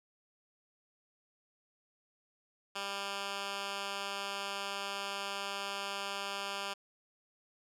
10% pulse tone with band-pass filter, 198.6 Hz, G3, 23 cents sharp, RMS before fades -39 dBFS, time 2.75-6.74 s, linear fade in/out 10 ms, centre 3000 Hz, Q 0.69, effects none

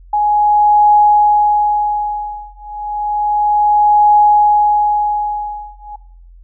sine tone with tremolo, 835 Hz, G#5, 9 cents sharp, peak -5 dBFS, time 0.13-5.96 s, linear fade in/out 5 ms, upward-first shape triangle, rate 0.31 Hz, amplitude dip 100%, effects noise-tail reverb RT60 0.6 s tail -19 dB re dry + added 43 Hz sine -37 dBFS peak until 6.43 s

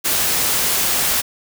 white noise, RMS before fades -18 dBFS, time 0.04-1.22 s, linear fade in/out 20 ms, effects none

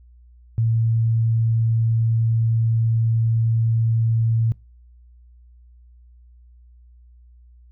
sine tone, 113.7 Hz, A#2, 43 cents flat, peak -16 dBFS, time 0.58-4.52 s, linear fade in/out 0 ms, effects noise-tail reverb RT60 0.3 s tail -24 dB re dry + added 60 Hz sine -46 dBFS peak until 7.71 s

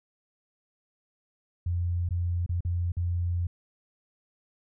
sine tone with dropouts, 87.31 Hz, F2, in tune, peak -25 dBFS, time 1.66-3.47 s, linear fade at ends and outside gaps 5 ms, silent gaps 2.09-2.107 / 2.463-2.492 / 2.607-2.649 / 2.92-2.968 s, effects none

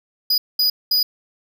square tone bursts at uneven times, 4937 Hz, D#8, 14 cents flat, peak -15 dBFS, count 3, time 0.3-0.38 / 0.59-0.7 / 0.91-1.03 s, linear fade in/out 5 ms, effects none

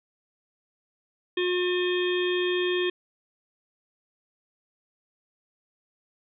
harmonic tone, 359.5 Hz, F#4, 50 cents flat, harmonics 1 / 3 / 5 / 7 / 9 / 10, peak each -24 / -39 / -33 / -35 / -33 / -39 dBFS, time 1.37-2.9 s, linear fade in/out 5 ms, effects none

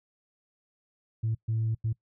sine tone bursts at uneven times, 111.7 Hz, A2, 27 cents sharp, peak -24 dBFS, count 3, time 1.23-1.35 / 1.48-1.75 / 1.84-1.93 s, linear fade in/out 10 ms, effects noise-tail reverb RT60 0.1 s tail -23 dB re dry + tanh soft clip ceiling -22 dBFS

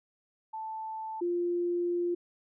sine tone pair in turn, 880 / 349.2 Hz, A5 / F4, 0 / 0 cents, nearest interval octave + major third, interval 1600 cents, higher first, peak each -35 / -27 dBFS, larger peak second, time 0.53-1.21 / 1.21-2.15 s, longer second, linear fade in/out 10 ms, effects none

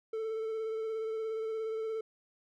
triangle tone with vibrato, 442.5 Hz, A4, 10 cents sharp, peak -31 dBFS, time 0.13-2.01 s, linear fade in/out 5 ms, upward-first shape sine, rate 17 Hz, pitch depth 20 cents each way, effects none

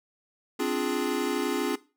square chord, D half-diminished seventh, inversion third, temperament equal, 261.6 / 293.7 / 349.2 / 415.3 Hz, C4 / D4 / F4 / Ab4, 0 / 0 / 0 / 0 cents, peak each -32 dBFS, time 0.59-1.76 s, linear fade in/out 10 ms, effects noise-tail reverb RT60 0.3 s tail -18 dB re dry

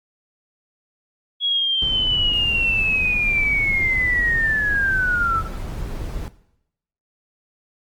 sine linear sweep, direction down, 3344 to 1300 Hz, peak -17 dBFS, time 1.4-5.43 s, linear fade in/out 50 ms
brown noise, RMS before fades -28 dBFS, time 1.82-6.28 s, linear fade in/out 0 ms
effects noise-tail reverb RT60 0.8 s tail -17 dB re dry + Opus 24 kbps

